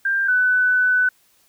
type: tone pair in turn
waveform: sine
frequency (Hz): 1588 / 1498.9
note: G6 / F#6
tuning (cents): +22 / +22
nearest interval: minor second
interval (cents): 100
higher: first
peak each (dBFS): -17 / -14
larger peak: second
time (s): 0.05-0.28 / 0.28-1.09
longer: second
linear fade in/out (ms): 5
effects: white hiss -59 dBFS RMS until 1.48 s